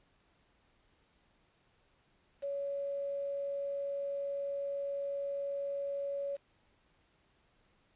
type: tone with quantisation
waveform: sine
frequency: 561 Hz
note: C#5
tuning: 21 cents sharp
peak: -34 dBFS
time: 2.42-6.37 s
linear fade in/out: 20 ms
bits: 9
effects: pink hiss -71 dBFS RMS until 7.95 s + resampled to 8000 Hz